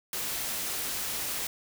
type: noise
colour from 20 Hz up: white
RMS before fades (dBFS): -33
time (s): 0.13-1.47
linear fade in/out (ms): 2
effects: none